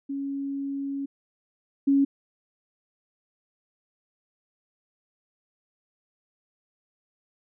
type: tone pair in turn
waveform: sine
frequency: 277.2 / 277.2 Hz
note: C#4 / C#4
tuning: 0 / 0 cents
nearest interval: unison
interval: 0 cents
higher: neither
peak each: -28 / -17 dBFS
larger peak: second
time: 0.09-1.06 / 1.87-2.05 s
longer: first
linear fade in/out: 10 ms
effects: none